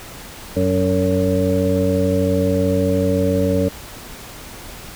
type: harmonic tone with a mistuned harmonic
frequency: 93.5 Hz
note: F#2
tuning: 19 cents sharp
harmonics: 1 / 2 / 3 / 5 / 6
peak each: -21 / -21 / -21 / -21 / -21 dBFS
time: 0.56-3.69 s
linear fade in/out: 10 ms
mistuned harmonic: 5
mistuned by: -46 cents
effects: pink hiss -36 dBFS RMS until 4.95 s